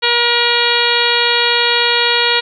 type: harmonic tone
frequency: 476.3 Hz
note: A#4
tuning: 37 cents sharp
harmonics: 1 / 2 / 3 / 4 / 5 / 6 / 7 / 8 / 9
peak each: -20 / -20 / -20 / -20 / -20 / -20 / -20 / -20 / -20 dBFS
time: 0.02-2.41 s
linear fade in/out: 20 ms
effects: none